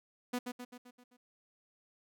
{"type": "tone with echo", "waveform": "sawtooth", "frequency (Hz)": 246.9, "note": "B3", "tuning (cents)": 0, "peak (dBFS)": -29, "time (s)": [0.33, 0.39], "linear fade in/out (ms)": 10, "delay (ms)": 130, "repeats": 6, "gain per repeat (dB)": -5, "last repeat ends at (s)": 1.17, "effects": []}